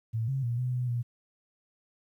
sine tone with pitch steps, 112.9 / 134.6 / 118.9 / 125.7 / 124.6 / 120 Hz, A2 / C3 / A#2 / B2 / B2 / B2, +45 / +49 / +35 / +31 / +16 / -49 cents, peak -27 dBFS, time 0.13-1.03 s, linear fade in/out 20 ms, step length 150 ms, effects 11-bit

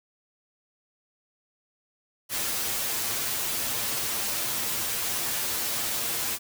white noise with comb filter, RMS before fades -29 dBFS, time 2.29-6.39 s, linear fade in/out 50 ms, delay 8.7 ms, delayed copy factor +0.7, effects none

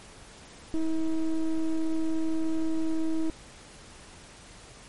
triangle ring-modulated tone, 160 Hz, D#3, 49 cents sharp, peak -20 dBFS, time 0.74-3.3 s, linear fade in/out 0 ms, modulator 160 Hz, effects pink hiss -49 dBFS RMS until 4.88 s + MP3 48 kbps

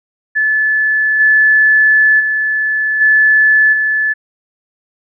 sine tone with level steps, 1732 Hz, A6, 28 cents flat, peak -10 / -6 / -12 / -6 / -11 dBFS, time 0.35-4.14 s, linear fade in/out 20 ms, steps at 1.19 / 2.19 / 3 / 3.72 s, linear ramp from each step 20 ms, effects none

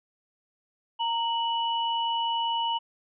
sine tone pair together, 925 / 2949 Hz, A#5 / F#7, -14 / -6 cents, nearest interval octave + minor sixth, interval 2008 cents, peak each -26 / -30 dBFS, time 0.99-2.79 s, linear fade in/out 20 ms, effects none

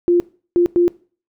sine tone bursts at uneven times, 349.2 Hz, F4, in tune, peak -10 dBFS, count 3, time 0.08-0.2 / 0.56-0.66 / 0.76-0.88 s, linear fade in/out 0 ms, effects noise-tail reverb RT60 0.4 s tail -21 dB re dry

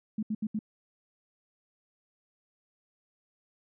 sine tone bursts, 215.1 Hz, A3, 39 cents flat, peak -28 dBFS, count 4, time 0.18-0.591 s, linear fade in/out 5 ms, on 48 ms, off 73 ms, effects none

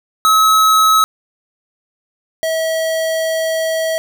square tone pair in turn, 1286 / 645.4 Hz, E6 / E5, -43 / -37 cents, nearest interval octave, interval 1194 cents, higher first, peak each -9 / -16 dBFS, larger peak first, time 0.25-1.04 / 2.43-3.98 s, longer second, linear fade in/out 0 ms, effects none

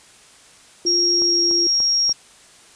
sine tone with pitch glide, 350.1 to 345.3 Hz, F4 to F4, +4 to -20 cents, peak -23 dBFS, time 0.85-1.67 s, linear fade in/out 2 ms, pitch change -24 cents, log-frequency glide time 1.14-1.4 s
sine tone, 5588 Hz, F8, in tune, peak -15 dBFS, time 0.86-2.13 s, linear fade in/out 10 ms
click train, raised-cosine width 1 ms, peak -21 dBFS, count 4, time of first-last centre 1.22-2.095 s, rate 3.43 Hz
effects white hiss -48 dBFS RMS until 2.75 s + resampled to 22050 Hz

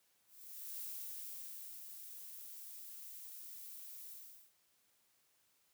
violet noise with ADSR envelope, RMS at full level -45 dBFS, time 0.26-4.53 s, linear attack 530 ms, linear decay 1000 ms, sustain -6 dB, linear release 420 ms, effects white hiss -75 dBFS RMS until 5.73 s + high-pass 60 Hz 12 dB/octave

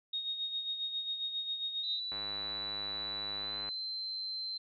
sine tone with tremolo, 3729 Hz, A#7, in tune, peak -32 dBFS, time 0.13-2 s, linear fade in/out 5 ms, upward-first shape sine, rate 7.4 Hz, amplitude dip 55%
sine tone with pitch glide, 3957 to 4101 Hz, B7 to C8, +3 to -36 cents, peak -36 dBFS, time 1.83-4.58 s, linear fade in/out 10 ms, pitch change +61 cents, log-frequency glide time 3.35-3.82 s
click train, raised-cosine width 0.5 ms, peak -31 dBFS, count 161, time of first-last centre 2.12-3.689 s, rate 102 Hz
effects none

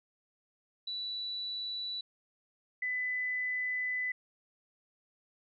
sine tone pair in turn, 3951 / 2002 Hz, B7 / B6, 0 / +23 cents, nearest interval octave, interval 1177 cents, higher first, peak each -35 / -31 dBFS, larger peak second, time 0.87-2.01 / 2.82-4.12 s, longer second, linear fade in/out 5 ms, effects none

